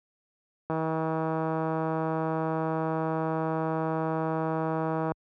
click train, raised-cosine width 1 ms, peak -16 dBFS, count 708, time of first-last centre 0.7-5.119 s, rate 160 Hz, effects high-pass 60 Hz 12 dB/octave

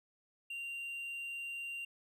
triangle tone, 2772 Hz, F7, 14 cents flat, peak -38 dBFS, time 0.5-1.85 s, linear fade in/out 5 ms, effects none

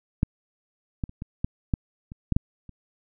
clicks, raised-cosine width 5 ms, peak -8 / -15 / -30 / -21 / -12 / -10 / -26 / -9 / -7 / -30 dBFS, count 10, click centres 0.231 / 1.038 / 1.094 / 1.221 / 1.445 / 1.738 / 2.119 / 2.323 / 2.365 / 2.693 s, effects none

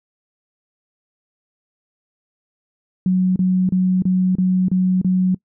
sine tone bursts, 184.7 Hz, F#3, 3 cents flat, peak -13 dBFS, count 7, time 3.06-5.346 s, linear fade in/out 2 ms, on 300 ms, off 31 ms, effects noise-tail reverb RT60 0.1 s tail -24 dB re dry

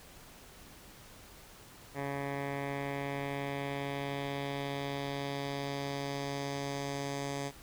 10% pulse tone with low-pass filter sweep, 140.1 Hz, C#3, 19 cents sharp, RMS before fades -37 dBFS, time 1.94-7.52 s, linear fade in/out 50 ms, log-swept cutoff 1800 to 7500 Hz, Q 1.6, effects pink hiss -54 dBFS RMS until 7.62 s

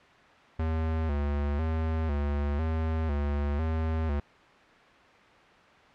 square tone with vibrato, 76 Hz, D#2, 40 cents flat, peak -27 dBFS, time 0.59-4.2 s, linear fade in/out 5 ms, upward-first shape square, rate 1 Hz, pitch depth 91 cents each way, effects white hiss -54 dBFS RMS until 5.94 s + low-pass 2000 Hz 12 dB/octave

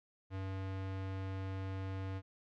square tone, 95.7 Hz, G2, 41 cents flat, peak -39 dBFS, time 0.3-2.22 s, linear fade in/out 50 ms, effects low-pass 3000 Hz 12 dB/octave

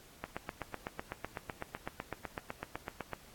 click train, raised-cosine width 0.5 ms, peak -22 dBFS, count 24, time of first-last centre 0.24-3.133 s, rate 7.95 Hz, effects pink hiss -58 dBFS RMS until 3.34 s + AAC 64 kbps

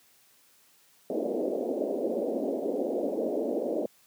white band-pass noise, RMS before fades -30 dBFS, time 1.1-3.86 s, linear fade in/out 2 ms, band 230 to 610 Hz, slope 48 dB/octave, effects white hiss -62 dBFS RMS until 4.06 s + high-pass 100 Hz 12 dB/octave

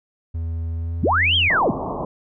triangle tone with pitch glide, 82.41 to 86.86 Hz, E2 to F2, 0 to -9 cents, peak -21 dBFS, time 0.34-1.49 s, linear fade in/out 10 ms, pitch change +91 cents, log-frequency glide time 0.76-1.3 s
sine linear two-way sweep, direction up then down, 31.02 to 3301 to 31.02 Hz, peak -15 dBFS, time 1.02-1.72 s, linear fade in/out 20 ms, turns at 1.36 s
white low-pass noise, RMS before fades -27 dBFS, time 1.5-2.05 s, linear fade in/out 2 ms, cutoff 1100 Hz, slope 96 dB/octave
effects none

